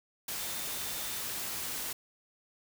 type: tone in noise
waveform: sine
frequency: 3583 Hz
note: A7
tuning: 31 cents sharp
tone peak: -48 dBFS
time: 0.39-1.21 s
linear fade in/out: 5 ms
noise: white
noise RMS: -37 dBFS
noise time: 0.28-1.93 s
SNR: -14 dB
effects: none